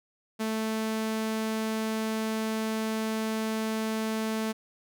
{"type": "tone", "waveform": "sawtooth", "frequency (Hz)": 220, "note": "A3", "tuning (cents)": 0, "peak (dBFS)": -24, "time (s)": [0.39, 4.53], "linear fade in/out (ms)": 20, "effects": []}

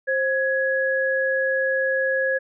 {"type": "tone pair together", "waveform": "sine", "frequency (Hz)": [529, 1673.2], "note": ["C5", "G#6"], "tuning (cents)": [19, 12], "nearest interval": "octave + minor sixth", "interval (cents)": 1993, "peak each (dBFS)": -22, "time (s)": [0.07, 2.39], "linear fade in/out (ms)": 20, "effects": []}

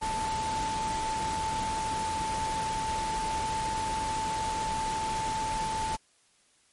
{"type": "tone in noise", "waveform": "sine", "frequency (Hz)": 880, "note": "A5", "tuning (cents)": 0, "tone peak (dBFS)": -29, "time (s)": [0.01, 5.97], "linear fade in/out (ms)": 20, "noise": "pink", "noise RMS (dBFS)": -36, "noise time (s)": [0.01, 5.97], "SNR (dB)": 4, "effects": ["white hiss -65 dBFS RMS until 6.72 s", "MP3 48 kbps"]}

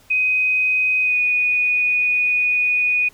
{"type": "tone with pitch glide", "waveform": "sine", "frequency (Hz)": [2510, 2473], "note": ["D#7", "D#7"], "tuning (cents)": [15, -11], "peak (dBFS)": -15, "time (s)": [0.1, 3.09], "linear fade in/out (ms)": 10, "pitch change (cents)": -26, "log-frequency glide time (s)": [1.02, 1.18], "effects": ["pink hiss -52 dBFS RMS until 3.13 s"]}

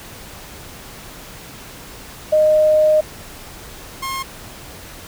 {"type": "tone pair in turn", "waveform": ["sine", "sawtooth"], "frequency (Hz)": [616, 1070], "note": ["D#5", "C6"], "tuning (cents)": [-17, 38], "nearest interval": "minor seventh", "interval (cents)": 955, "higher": "second", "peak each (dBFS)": [-10, -19], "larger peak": "first", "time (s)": [[2.32, 3.01], [4.02, 4.23]], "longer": "first", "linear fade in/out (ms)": 10, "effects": ["pink hiss -37 dBFS RMS until 5.07 s"]}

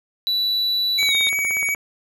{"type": "tone with pitch glide", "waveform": "triangle", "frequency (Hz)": [3951, 3708], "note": ["B7", "A#7"], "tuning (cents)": [0, -10], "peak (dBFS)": -17, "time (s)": [0.27, 1.29], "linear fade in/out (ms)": 0, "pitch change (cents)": -110, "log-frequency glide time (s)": [1.07, 1.15]}
{"type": "tone with vibrato", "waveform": "square", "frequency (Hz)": 2260, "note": "C#7", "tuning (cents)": 33, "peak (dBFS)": -20, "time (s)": [0.98, 1.75], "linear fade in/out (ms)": 10, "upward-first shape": "triangle", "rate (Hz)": 5.6, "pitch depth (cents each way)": 13}
{"type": "click train", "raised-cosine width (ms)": 0.5, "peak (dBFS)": -19, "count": 13, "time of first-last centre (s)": [1.03, 1.749], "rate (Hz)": 16.7}
{"effects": []}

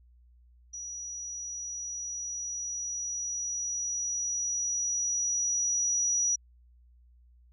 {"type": "tone with level ramp", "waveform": "sine", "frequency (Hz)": 5830, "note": "F#8", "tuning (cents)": -26, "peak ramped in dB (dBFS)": [-37, -24], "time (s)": [0.73, 6.36], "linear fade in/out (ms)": 10, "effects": ["added 60 Hz sine -56 dBFS peak until 7.52 s"]}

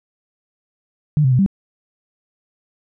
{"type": "tone with pitch steps", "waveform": "sine", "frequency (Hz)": [150.2, 130.7, 126.2, 195.5], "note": ["D3", "C3", "B2", "G3"], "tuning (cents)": [39, -1, 38, -4], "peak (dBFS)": -11, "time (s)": [1.17, 1.462], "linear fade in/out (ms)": 0, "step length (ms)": 73, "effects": []}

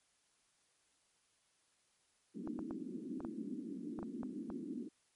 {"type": "band-pass noise", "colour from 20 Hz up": "white", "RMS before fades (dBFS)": -44, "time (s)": [2.34, 4.89], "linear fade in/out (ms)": 20, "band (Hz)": [200, 330], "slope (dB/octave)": 48}
{"type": "clicks", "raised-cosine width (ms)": 1, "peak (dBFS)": -32, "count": 9, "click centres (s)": [2.475, 2.591, 2.709, 3.205, 3.249, 3.99, 4.029, 4.232, 4.502]}
{"effects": ["white hiss -75 dBFS RMS until 5.15 s", "MP3 48 kbps"]}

